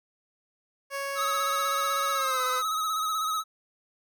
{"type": "tone with pitch glide", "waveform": "15% pulse", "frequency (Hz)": [554.4, 508.4], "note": ["C#5", "C5"], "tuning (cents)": [0, -50], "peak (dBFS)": -24, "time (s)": [0.9, 2.63], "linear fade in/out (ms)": 50, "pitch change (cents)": -150, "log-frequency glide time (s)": [2.13, 2.42]}
{"type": "tone with vibrato", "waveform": "square", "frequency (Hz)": 1277, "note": "D#6", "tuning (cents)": 45, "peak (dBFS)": -27, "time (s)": [1.15, 3.44], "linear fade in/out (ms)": 50, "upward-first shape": "sine", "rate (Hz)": 16, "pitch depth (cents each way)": 43}
{"effects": []}